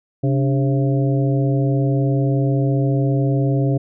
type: harmonic tone with a mistuned harmonic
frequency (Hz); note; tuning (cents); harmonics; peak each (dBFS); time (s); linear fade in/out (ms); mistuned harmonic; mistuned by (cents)
134.6; C3; +49; 1 / 2 / 3 / 4 / 5; -16 / -22 / -26 / -28 / -30; 0.23-3.78; 10; 2; +120
effects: none